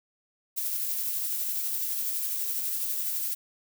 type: noise with tremolo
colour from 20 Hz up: violet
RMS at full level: -29 dBFS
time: 0.56-3.35 s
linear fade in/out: 20 ms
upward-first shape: triangle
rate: 12 Hz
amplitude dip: 30%
effects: none